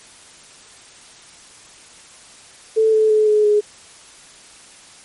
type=tone with pitch steps; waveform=sine; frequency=440.9 / 435.1 / 429.3 / 423.7 / 418.1 Hz; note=A4 / A4 / A4 / G#4 / G#4; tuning=+4 / -19 / -43 / +35 / +12 cents; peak=-11 dBFS; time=2.76-3.61 s; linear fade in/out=20 ms; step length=170 ms; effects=white hiss -44 dBFS RMS until 5.04 s + MP3 48 kbps